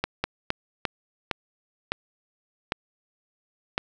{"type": "slowing click train", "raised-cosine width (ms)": 0.3, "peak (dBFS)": -8, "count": 8, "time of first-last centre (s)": [0.04, 3.779], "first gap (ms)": 200, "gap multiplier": 1.32, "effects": []}